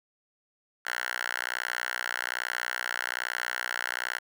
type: tone with high-pass filter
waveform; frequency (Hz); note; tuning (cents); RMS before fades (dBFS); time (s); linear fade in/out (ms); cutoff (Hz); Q
5% pulse; 61.2; B1; -15; -33; 0.85-4.19; 10; 1400; 4.2
effects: none